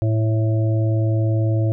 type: harmonic tone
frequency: 110.2 Hz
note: A2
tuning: 3 cents sharp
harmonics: 1 / 3 / 5 / 6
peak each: -16 / -26 / -30 / -32 dBFS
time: 0.02-1.72 s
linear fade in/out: 0 ms
effects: none